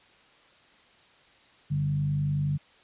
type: tone with frequency modulation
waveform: sine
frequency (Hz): 145.2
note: D3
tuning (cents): -19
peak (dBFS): -24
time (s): 1.7-2.58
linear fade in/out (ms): 20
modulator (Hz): 50.6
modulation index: 0.5
effects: white hiss -58 dBFS RMS until 2.83 s + resampled to 8000 Hz